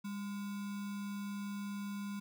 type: tone with sample-and-hold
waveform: sine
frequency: 201.4 Hz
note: G3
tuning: 47 cents sharp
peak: -38 dBFS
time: 0.04-2.2 s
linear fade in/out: 10 ms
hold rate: 1225 Hz
effects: none